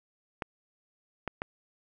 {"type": "clicks", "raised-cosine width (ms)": 0.5, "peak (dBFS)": -17, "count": 3, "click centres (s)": [0.422, 1.277, 1.419], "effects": []}